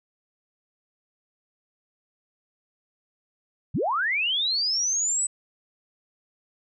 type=linear sweep; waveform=sine; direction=up; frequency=79.5 to 8100 Hz; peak=-22 dBFS; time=3.74-5.27 s; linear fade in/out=10 ms; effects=none